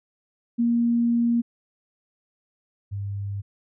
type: tone pair in turn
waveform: sine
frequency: 235.4 / 100.01 Hz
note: A#3 / G2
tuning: +17 / +35 cents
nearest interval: octave + minor third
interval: 1482 cents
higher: first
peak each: -18 / -27 dBFS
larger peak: first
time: 0.58-1.42 / 2.91-3.42 s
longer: first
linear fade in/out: 20 ms
effects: none